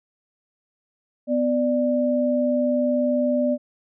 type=tone pair together; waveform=sine; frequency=250 / 591 Hz; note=B3 / D5; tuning=+21 / +11 cents; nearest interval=octave + minor third; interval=1490 cents; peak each=-21 dBFS; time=1.27-3.58 s; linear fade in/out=50 ms; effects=none